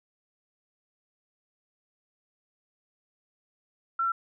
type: tone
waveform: sine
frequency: 1353 Hz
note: E6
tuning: 45 cents sharp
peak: -24 dBFS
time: 3.99-4.12 s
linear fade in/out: 5 ms
effects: none